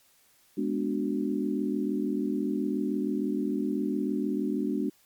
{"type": "chord", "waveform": "sine", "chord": "G# half-diminished seventh", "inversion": "none", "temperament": "equal", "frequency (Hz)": [207.7, 246.9, 293.7, 370], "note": ["G#3", "B3", "D4", "F#4"], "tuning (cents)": [0, 0, 0, 0], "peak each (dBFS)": [-31, -32, -30, -34], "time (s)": [0.57, 4.9], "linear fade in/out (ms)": 10, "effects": ["white hiss -63 dBFS RMS until 5.05 s", "MP3 96 kbps"]}